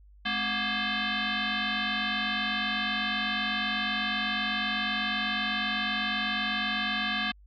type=tone with frequency modulation; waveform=sine; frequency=732 Hz; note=F#5; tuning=19 cents flat; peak=-26 dBFS; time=0.25-7.32 s; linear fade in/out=10 ms; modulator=472 Hz; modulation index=6.5; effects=added 50 Hz sine -51 dBFS peak until 7.46 s + MP3 96 kbps